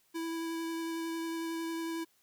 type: tone with vibrato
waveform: square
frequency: 329.6 Hz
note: E4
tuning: in tune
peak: -35 dBFS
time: 0.14-2.05 s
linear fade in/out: 20 ms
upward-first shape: sine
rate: 11 Hz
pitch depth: 10 cents each way
effects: white hiss -70 dBFS RMS until 2.22 s